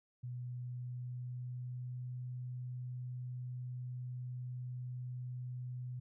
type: tone with pitch glide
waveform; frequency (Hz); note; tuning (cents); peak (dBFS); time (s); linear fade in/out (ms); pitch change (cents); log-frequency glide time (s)
sine; 123.5 to 124.94; B2 to B2; 0 to +20; -40; 0.23-6; 10; +20; 0.53-2.1
effects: none